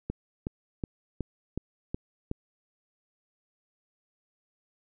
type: click train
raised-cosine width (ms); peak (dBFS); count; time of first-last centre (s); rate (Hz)
3; -18; 7; 0.1-2.314; 2.71
effects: none